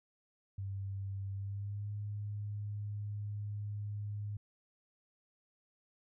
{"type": "tone with pitch glide", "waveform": "sine", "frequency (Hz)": [98, 103.53], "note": ["G2", "G#2"], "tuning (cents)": [0, -5], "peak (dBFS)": -37, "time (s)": [0.58, 4.37], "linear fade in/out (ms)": 5, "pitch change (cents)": 95, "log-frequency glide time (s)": [1.33, 1.9], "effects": []}